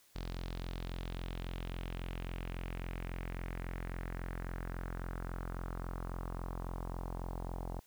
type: tone with low-pass filter sweep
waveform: sawtooth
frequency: 43.65 Hz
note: F1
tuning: in tune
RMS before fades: -41 dBFS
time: 0.15-7.8 s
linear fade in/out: 10 ms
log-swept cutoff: 4500 to 840 Hz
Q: 2.4
effects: white hiss -66 dBFS RMS until 7.86 s